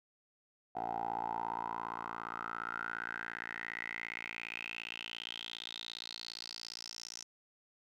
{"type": "tone with band-pass filter sweep", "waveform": "10% pulse", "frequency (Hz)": 57.3, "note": "A#1", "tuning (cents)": -29, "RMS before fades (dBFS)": -42, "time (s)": [0.75, 7.24], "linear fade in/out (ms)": 10, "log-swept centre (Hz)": [730, 5900], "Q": 7.2, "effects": []}